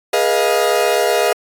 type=chord; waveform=40% pulse; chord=F half-diminished seventh; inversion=first; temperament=equal with one note detuned; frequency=415.3 / 483.2 / 622.3 / 698.5 Hz; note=Ab4 / Cb5 / Eb5 / F5; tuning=0 / -38 / 0 / 0 cents; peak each=-18 dBFS; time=0.13-1.33 s; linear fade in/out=5 ms; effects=AAC 64 kbps